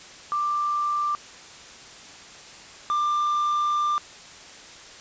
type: tone pair in turn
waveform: sine / triangle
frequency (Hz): 1182 / 1189.5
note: D6 / D6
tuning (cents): +11 / +22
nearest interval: unison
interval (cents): 11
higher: second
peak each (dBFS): -22 / -19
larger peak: second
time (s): 0.32-1.15 / 2.9-3.98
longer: second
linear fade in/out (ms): 0
effects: white hiss -44 dBFS RMS until 5 s + resampled to 16000 Hz